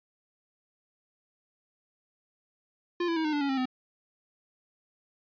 square tone with pitch steps, 349.2 / 334 / 319.5 / 305.6 / 292.3 / 279.6 / 267.4 / 255.8 Hz, F4 / E4 / D#4 / D#4 / D4 / C#4 / C4 / C4, 0 / +23 / +46 / -31 / -8 / +15 / +38 / -39 cents, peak -27 dBFS, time 3-3.656 s, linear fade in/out 5 ms, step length 82 ms, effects resampled to 11025 Hz

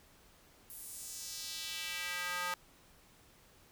square tone with high-pass filter sweep, 178.2 Hz, F3, 35 cents sharp, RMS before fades -41 dBFS, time 0.7-2.54 s, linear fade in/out 0 ms, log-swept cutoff 12000 to 1100 Hz, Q 1.6, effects pink hiss -63 dBFS RMS until 3.71 s

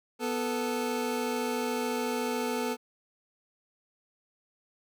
25% pulse tone pair together, 246.9 / 440 Hz, B3 / A4, 0 / 0 cents, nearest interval minor seventh, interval 1000 cents, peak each -28 dBFS, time 0.19-2.77 s, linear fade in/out 50 ms, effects none

